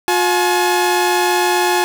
sawtooth tone pair together, 357.8 / 851 Hz, F4 / G#5, +42 / +42 cents, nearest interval octave + minor third, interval 1500 cents, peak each -12 dBFS, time 0.08-1.84 s, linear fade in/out 0 ms, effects none

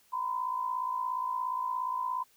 sine tone pair together, 960 / 1017.1 Hz, B5 / C6, -49 / -49 cents, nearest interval minor second, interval 100 cents, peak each -36 / -31 dBFS, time 0.12-2.24 s, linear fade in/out 20 ms, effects white hiss -65 dBFS RMS until 2.36 s

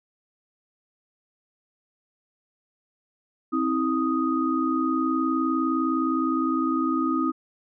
sine tone cluster, 263.4 / 323 / 1246 Hz, C4 / E4 / D#6, +12 / -35 / +2 cents, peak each -25 / -25 / -27 dBFS, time 3.52-7.32 s, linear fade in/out 20 ms, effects none

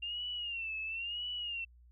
sine tone with vibrato, 2773 Hz, F7, 13 cents flat, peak -36 dBFS, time 0.02-1.65 s, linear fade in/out 10 ms, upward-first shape sine, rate 0.98 Hz, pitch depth 110 cents each way, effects added 60 Hz sine -57 dBFS peak until 1.91 s

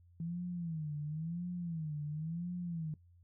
sine tone with vibrato, 162.2 Hz, E3, 28 cents flat, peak -36 dBFS, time 0.2-2.94 s, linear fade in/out 2 ms, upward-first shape sine, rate 0.96 Hz, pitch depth 160 cents each way, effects noise-tail reverb RT60 0.1 s tail -18 dB re dry + added 87 Hz sine -60 dBFS peak until 3.23 s

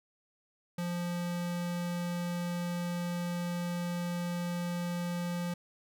square tone, 174.61 Hz, F3, in tune, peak -33 dBFS, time 0.78-5.54 s, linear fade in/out 5 ms, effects none

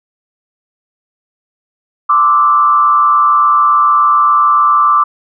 sine tone with frequency modulation, 1174.7 Hz, D6, in tune, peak -6 dBFS, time 2.09-5.04 s, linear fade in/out 10 ms, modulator 127 Hz, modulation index 0.73, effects none

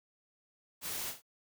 white noise with echo, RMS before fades -39 dBFS, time 0.81-1.14 s, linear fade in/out 50 ms, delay 41 ms, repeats 2, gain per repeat -8 dB, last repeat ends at 1.222 s, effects none

